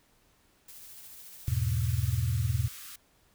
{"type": "noise with tremolo", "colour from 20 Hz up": "blue", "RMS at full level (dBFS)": -47, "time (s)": [0.68, 2.21], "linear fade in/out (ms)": 5, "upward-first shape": "triangle", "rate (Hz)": 14, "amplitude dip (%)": 30}
{"type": "high-pass noise", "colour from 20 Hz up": "white", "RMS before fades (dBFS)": -45, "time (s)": [1.47, 2.96], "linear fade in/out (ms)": 5, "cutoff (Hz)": 1100, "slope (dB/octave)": 96}
{"type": "chord", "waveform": "sine", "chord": "E major", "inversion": "none", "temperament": "equal", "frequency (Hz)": [82.41, 103.83, 123.47], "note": ["E2", "G#2", "B2"], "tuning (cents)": [0, 0, 0], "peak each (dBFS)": [-31, -30, -29], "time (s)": [1.48, 2.68], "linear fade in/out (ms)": 0}
{"effects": ["pink hiss -66 dBFS RMS until 3.34 s"]}